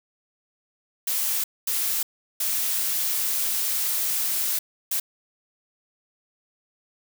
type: noise bursts at uneven times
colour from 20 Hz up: blue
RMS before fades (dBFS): -25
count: 4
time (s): 1.07-1.44 / 1.67-2.03 / 2.4-4.59 / 4.91-5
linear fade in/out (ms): 5
effects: none